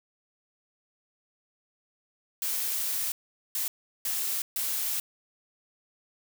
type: noise bursts at uneven times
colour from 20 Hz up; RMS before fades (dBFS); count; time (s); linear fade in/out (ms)
blue; -30; 4; 2.42-3.12 / 3.55-3.68 / 4.05-4.42 / 4.56-5; 2
effects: none